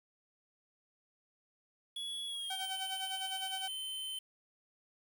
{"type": "tone with pitch glide", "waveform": "square", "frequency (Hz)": [3374, 3076], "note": ["G#7", "G7"], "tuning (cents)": [27, -33], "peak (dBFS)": -39, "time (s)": [1.96, 4.19], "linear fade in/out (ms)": 5, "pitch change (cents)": -160, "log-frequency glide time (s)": [2.26, 2.73]}
{"type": "tone with tremolo", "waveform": "sawtooth", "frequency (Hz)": 762, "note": "G5", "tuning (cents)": -49, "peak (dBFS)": -34, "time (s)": [2.5, 3.68], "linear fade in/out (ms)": 5, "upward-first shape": "sine", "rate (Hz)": 9.8, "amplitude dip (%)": 80}
{"effects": ["10-bit"]}